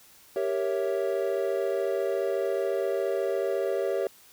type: chord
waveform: triangle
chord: G diminished seventh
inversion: none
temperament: equal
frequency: 392 / 466.2 / 554.4 / 659.3 Hz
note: G4 / Bb4 / Db5 / Fb5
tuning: 0 / 0 / 0 / 0 cents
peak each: -27 / -30 / -28 / -32 dBFS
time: 0.36-4.07 s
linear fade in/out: 2 ms
effects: white hiss -55 dBFS RMS until 4.32 s